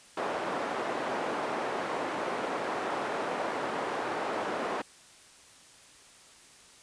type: band-pass noise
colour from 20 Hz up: white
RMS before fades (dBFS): -33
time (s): 0.17-4.82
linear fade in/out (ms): 5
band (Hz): 310 to 940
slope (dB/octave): 12
effects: white hiss -55 dBFS RMS until 6.82 s + resampled to 22050 Hz